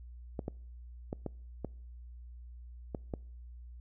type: clicks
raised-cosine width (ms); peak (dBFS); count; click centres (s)
2; -22; 7; 0.392 / 0.481 / 1.129 / 1.263 / 1.647 / 2.948 / 3.138
effects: noise-tail reverb RT60 0.6 s tail -26 dB re dry + added 60 Hz sine -46 dBFS peak until 3.8 s